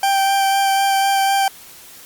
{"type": "tone with vibrato", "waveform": "40% pulse", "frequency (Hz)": 784, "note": "G5", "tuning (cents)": 0, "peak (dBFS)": -13, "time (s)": [0.03, 1.48], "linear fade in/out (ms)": 2, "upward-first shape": "sine", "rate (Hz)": 4, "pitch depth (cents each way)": 11, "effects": ["white hiss -41 dBFS RMS until 2.05 s", "Opus 48 kbps"]}